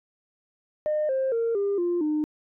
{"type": "tone with pitch steps", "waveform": "sine", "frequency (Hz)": [608, 529.3, 460.8, 401.1, 349.2, 304], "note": ["D#5", "C5", "A#4", "G4", "F4", "D#4"], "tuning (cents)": [-40, 20, -20, 40, 0, -40], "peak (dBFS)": -21, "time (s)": [0.86, 2.24], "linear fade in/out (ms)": 0, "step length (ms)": 230, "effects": ["tanh soft clip ceiling -19 dBFS"]}